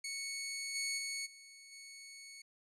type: tone with level steps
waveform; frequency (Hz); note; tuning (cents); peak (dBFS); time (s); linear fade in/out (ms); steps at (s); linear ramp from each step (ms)
15% pulse; 2214; C#7; -3; -33 / -29 / -32 / -48 / -44; 0.04-2.42; 5; 0.74 / 0.97 / 1.25 / 1.71; 20
effects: low-pass 12000 Hz 12 dB/octave